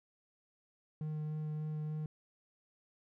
triangle tone with vibrato, 153.4 Hz, D#3, 24 cents flat, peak -34 dBFS, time 1.01-2.06 s, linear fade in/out 2 ms, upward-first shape sine, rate 3.4 Hz, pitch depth 10 cents each way, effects none

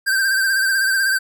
square tone with vibrato, 1568 Hz, G6, in tune, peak -16 dBFS, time 0.06-1.19 s, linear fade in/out 20 ms, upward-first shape triangle, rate 16 Hz, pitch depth 56 cents each way, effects none

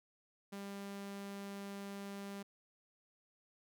sawtooth tone, 199.1 Hz, G3, 27 cents sharp, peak -40 dBFS, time 0.52-2.43 s, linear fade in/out 10 ms, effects none

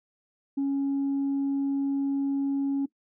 sine tone, 276.8 Hz, C#4, 2 cents flat, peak -22 dBFS, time 0.57-2.86 s, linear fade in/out 10 ms, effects noise-tail reverb RT60 0.1 s tail -19 dB re dry + tanh soft clip ceiling -22 dBFS

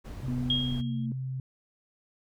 brown noise, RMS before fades -39 dBFS, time 0.04-0.82 s, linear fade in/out 20 ms
sine tone, 130.81 Hz, C3, in tune, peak -31 dBFS, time 0.23-1.4 s, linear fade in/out 2 ms
sine tone with pitch glide, 247 to 225.2 Hz, B3 to A3, 0 to +40 cents, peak -31 dBFS, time 0.28-1.12 s, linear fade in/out 2 ms, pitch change -160 cents, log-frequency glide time 0.68-0.99 s
sine tone with exponential decay, 3257 Hz, G#7, 34 cents flat, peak -22 dBFS, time 0.5-1.06 s, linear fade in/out 2 ms, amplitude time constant 120 ms
effects none

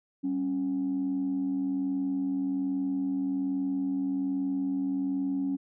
sine tone pair together, 194.48 / 275.7 Hz, G3 / C#4, -13 / -9 cents, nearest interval tritone, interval 604 cents, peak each -35 / -26 dBFS, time 0.23-5.57 s, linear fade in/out 20 ms, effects tanh soft clip ceiling -22 dBFS

